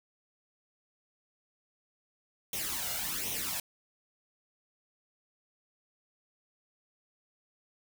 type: noise with flanger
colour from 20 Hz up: white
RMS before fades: -35 dBFS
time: 2.53-3.6 s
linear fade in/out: 2 ms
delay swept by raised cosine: 0.32 to 1.42 ms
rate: 1.3 Hz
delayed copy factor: +0.7
effects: none